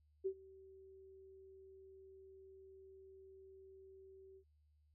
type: tone with ADSR envelope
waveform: sine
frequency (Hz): 383.8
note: G4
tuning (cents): -37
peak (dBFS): -34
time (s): 0.24-4.44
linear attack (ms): 22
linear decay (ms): 72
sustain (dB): -23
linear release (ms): 73
effects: added 75 Hz sine -70 dBFS peak until 4.94 s